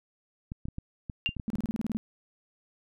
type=clicks; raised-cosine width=5 ms; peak=-23 dBFS; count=10; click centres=0.519 / 0.655 / 0.685 / 0.784 / 1.098 / 1.291 / 1.367 / 1.398 / 1.557 / 1.643 s
type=tone with exponential decay; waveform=sine; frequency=2789 Hz; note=F7; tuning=3 cents flat; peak=-21 dBFS; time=1.26-1.35 s; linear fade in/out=0 ms; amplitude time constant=19 ms
type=tone bursts; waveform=sine; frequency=220 Hz; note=A3; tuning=in tune; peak=-27 dBFS; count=10; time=1.48-1.97 s; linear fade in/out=0 ms; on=22 ms; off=30 ms
effects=none

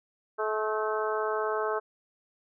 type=harmonic tone with a mistuned harmonic; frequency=215.6 Hz; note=A3; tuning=35 cents flat; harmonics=2 / 3 / 4 / 5 / 6 / 7; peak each=-30 / -34 / -36 / -35 / -35 / -38 dBFS; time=0.38-1.8 s; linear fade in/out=20 ms; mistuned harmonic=7; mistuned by=+31 cents; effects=none

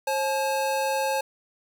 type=tone pair together; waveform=square; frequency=536.9 / 858 Hz; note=C5 / A5; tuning=+45 / -44 cents; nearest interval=minor sixth; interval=811 cents; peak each=-27 dBFS; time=0.07-1.21 s; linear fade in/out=5 ms; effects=none

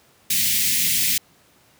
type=band-stop noise; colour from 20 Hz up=white; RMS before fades=-20 dBFS; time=0.3-1.18 s; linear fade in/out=5 ms; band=250 to 1900 Hz; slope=48 dB/octave; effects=pink hiss -56 dBFS RMS until 1.79 s + high-pass 100 Hz 12 dB/octave

